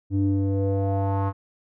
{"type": "tone with low-pass filter sweep", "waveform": "square", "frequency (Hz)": 98, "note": "G2", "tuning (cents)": 0, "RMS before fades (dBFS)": -23, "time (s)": [0.1, 1.33], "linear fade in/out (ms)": 50, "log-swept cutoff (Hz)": [250, 1100], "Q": 3.6, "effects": []}